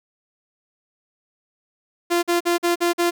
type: tone bursts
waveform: sawtooth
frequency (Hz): 345.8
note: F4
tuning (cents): -17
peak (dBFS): -13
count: 6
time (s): 2.1-3.11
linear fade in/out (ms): 20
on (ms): 130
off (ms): 46
effects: none